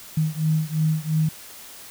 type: beating tone pair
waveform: sine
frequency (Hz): 155.56 / 158.46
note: D#3 / D#3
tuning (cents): 0 / +32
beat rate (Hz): 2.9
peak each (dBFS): -22 / -23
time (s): 0.17-1.29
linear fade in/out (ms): 5
effects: white hiss -42 dBFS RMS until 1.9 s